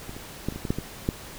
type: clicks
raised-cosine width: 3 ms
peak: -23 / -27 / -13 / -24 / -22 / -17 / -10 / -16 / -10 dBFS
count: 9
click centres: 0.094 / 0.166 / 0.486 / 0.524 / 0.56 / 0.652 / 0.705 / 0.786 / 1.089 s
effects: pink hiss -42 dBFS RMS until 1.38 s